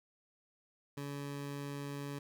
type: tone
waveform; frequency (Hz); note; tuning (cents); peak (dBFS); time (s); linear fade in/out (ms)
20% pulse; 142; C#3; +42; -35; 0.97-2.19; 5
effects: none